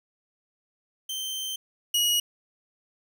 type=tone pair in turn; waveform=sawtooth; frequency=3116 / 2901 Hz; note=G7 / F#7; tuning=-11 / -35 cents; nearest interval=minor second; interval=124 cents; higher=first; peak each=-27 / -18 dBFS; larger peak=second; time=1.09-1.56 / 1.94-2.2 s; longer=first; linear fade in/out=5 ms; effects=none